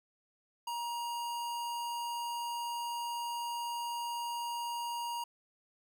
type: tone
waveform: square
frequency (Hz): 946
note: A#5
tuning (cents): +25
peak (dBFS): -36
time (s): 0.67-5.24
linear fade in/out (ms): 5
effects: none